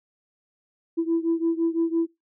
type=beating tone pair; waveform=sine; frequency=329.6 / 335.5 Hz; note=E4 / E4; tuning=0 / +31 cents; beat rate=5.9 Hz; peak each=-22 / -24 dBFS; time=0.97-2.07 s; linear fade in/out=20 ms; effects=noise-tail reverb RT60 0.2 s tail -23 dB re dry + tanh soft clip ceiling -15 dBFS